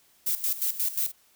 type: noise with tremolo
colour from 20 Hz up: violet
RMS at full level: -26 dBFS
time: 0.26-1.12 s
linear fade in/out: 10 ms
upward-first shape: square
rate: 5.6 Hz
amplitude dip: 75%
effects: white hiss -62 dBFS RMS until 1.35 s